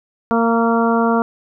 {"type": "harmonic tone with a mistuned harmonic", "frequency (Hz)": 230, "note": "A#3", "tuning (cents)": -23, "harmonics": [1, 2, 3, 4, 5, 6], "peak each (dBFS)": [-16, -19, -21, -22, -23, -24], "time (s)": [0.31, 1.22], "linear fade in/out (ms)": 0, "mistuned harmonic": 4, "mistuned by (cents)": 19, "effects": []}